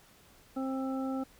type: harmonic tone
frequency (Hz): 264.9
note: C4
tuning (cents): +22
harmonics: 1 / 2 / 3 / 5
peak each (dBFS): -32 / -40 / -42 / -45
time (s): 0.56-1.24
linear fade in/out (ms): 10
effects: pink hiss -60 dBFS RMS until 1.39 s